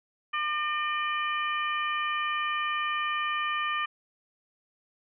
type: harmonic tone with a mistuned harmonic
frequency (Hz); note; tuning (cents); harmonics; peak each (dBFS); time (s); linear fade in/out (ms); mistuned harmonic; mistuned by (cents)
600; D5; +37; 2 / 3 / 4 / 5; -29 / -33 / -35 / -37; 0.33-3.86; 10; 3; +19
effects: none